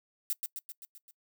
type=noise with echo; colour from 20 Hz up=violet; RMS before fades=-31 dBFS; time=0.3-0.33 s; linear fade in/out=0 ms; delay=130 ms; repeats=6; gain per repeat=-4 dB; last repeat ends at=1.11 s; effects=noise-tail reverb RT60 0.1 s tail -23 dB re dry